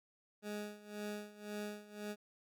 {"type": "tone with tremolo", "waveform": "20% pulse", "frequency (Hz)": 208.4, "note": "G#3", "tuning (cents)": 6, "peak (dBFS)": -35, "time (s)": [0.42, 2.16], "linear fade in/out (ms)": 50, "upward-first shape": "sine", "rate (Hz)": 1.9, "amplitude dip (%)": 85, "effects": []}